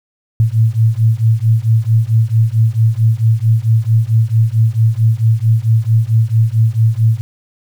sine beating tone pair, 110 / 114.5 Hz, A2 / A#2, 0 / -31 cents, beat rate 4.5 Hz, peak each -12 dBFS, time 0.4-7.21 s, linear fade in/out 0 ms, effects 7-bit

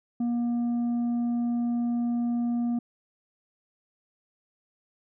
sine tone with tanh clipping, 238.2 Hz, A#3, 38 cents sharp, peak -25 dBFS, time 0.2-2.79 s, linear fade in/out 5 ms, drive 4 dB, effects none

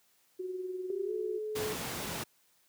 sine tone with tremolo, 368.8 Hz, F#4, 6 cents flat, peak -33 dBFS, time 0.39-1.39 s, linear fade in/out 10 ms, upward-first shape sine, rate 20 Hz, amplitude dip 50%
sine tone with pitch glide, 397.6 to 428.6 Hz, G4 to A4, +25 to -45 cents, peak -34 dBFS, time 0.9-1.73 s, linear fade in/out 2 ms, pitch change +130 cents, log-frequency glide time 1.04-1.12 s
pink noise, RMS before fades -37 dBFS, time 1.55-2.24 s, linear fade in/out 10 ms
effects white hiss -69 dBFS RMS until 2.68 s + high-pass 100 Hz 12 dB/octave

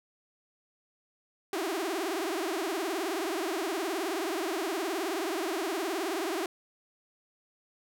sawtooth tone with vibrato, 356.4 Hz, F4, 35 cents sharp, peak -26 dBFS, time 1.53-6.46 s, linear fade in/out 2 ms, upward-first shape triangle, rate 19 Hz, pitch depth 280 cents each way, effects none

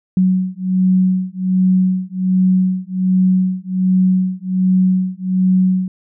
sine beating tone pair, 185 / 186.3 Hz, F#3 / F#3, 0 / +12 cents, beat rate 1.3 Hz, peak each -15 / -15 dBFS, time 0.17-5.88 s, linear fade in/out 2 ms, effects none

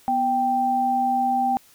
sine tone pair together, 246.9 / 784 Hz, B3 / G5, 0 / 0 cents, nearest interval octave + minor sixth, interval 2000 cents, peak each -27 / -19 dBFS, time 0.08-1.57 s, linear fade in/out 0 ms, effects white hiss -54 dBFS RMS until 1.74 s

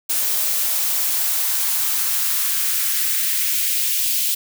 blue noise with high-pass filter sweep, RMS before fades -20 dBFS, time 0.09-4.35 s, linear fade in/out 10 ms, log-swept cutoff 410 to 3000 Hz, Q 1.5, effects none

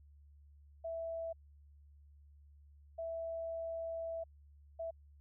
sine tone bursts at uneven times, 659.3 Hz, E5, in tune, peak -38 dBFS, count 3, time 0.84-1.33 / 2.98-4.24 / 4.79-4.91 s, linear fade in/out 10 ms, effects added 72 Hz sine -58 dBFS peak until 5.2 s

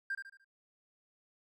triangle tone with echo, 1590 Hz, G6, 24 cents sharp, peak -30 dBFS, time 0.1-0.15 s, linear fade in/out 5 ms, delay 74 ms, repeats 4, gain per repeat -8 dB, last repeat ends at 0.446 s, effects tanh soft clip ceiling -30 dBFS

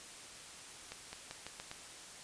accelerating click train, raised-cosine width 0.2 ms, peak -26 dBFS, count 6, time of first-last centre 0.92-1.714 s, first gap 210 ms, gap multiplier 0.86, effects white hiss -51 dBFS RMS until 2.23 s + resampled to 22050 Hz

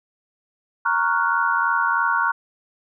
sine chord, Gb major seventh, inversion first, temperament equal, 932.3 / 1108.7 / 1396.9 / 1480 Hz, Bb5 / Db6 / F6 / Gb6, 0 / 0 / 0 / 0 cents, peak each -23 dBFS, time 0.85-2.32 s, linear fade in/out 10 ms, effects none

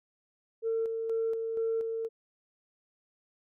sine tone with tremolo, 452 Hz, A4, 47 cents sharp, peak -26 dBFS, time 0.62-2.09 s, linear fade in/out 50 ms, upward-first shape square, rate 2.1 Hz, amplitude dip 40%, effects tanh soft clip ceiling -23 dBFS

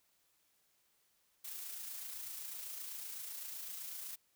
blue noise with amplitude modulation, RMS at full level -44 dBFS, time 1.44-4.16 s, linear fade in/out 10 ms, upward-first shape sine, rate 27.9 Hz, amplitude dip 35%, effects white hiss -75 dBFS RMS until 4.35 s

